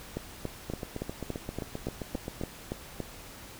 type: two click trains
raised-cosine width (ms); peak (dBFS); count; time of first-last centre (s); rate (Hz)
2; -19 / -21; 11 / 14; 0.17-3.003 / 0.7-2.413; 3.53 / 7.59
effects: pink hiss -47 dBFS RMS until 3.59 s